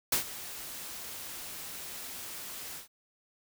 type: noise with ADSR envelope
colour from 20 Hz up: white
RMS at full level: -26 dBFS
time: 0.12-2.88 s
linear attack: 4 ms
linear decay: 110 ms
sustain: -16 dB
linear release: 120 ms
effects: none